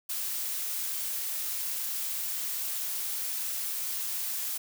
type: noise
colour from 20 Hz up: blue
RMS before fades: -33 dBFS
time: 0.09-4.58 s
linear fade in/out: 10 ms
effects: none